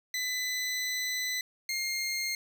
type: tone pair in turn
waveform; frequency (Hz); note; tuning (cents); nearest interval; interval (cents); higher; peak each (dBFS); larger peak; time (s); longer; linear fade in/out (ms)
20% pulse; 2005 / 2124; B6 / C7; +26 / +25; minor second; 99; second; -25; neither; 0.14-1.41 / 1.69-2.35; first; 2
effects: none